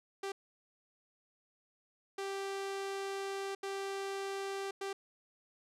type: tone bursts at uneven times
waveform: sawtooth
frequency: 392 Hz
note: G4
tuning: in tune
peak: -33 dBFS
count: 4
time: 0.23-0.32 / 2.18-3.55 / 3.63-4.71 / 4.81-4.93 s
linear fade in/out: 5 ms
effects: low-pass 9000 Hz 12 dB/octave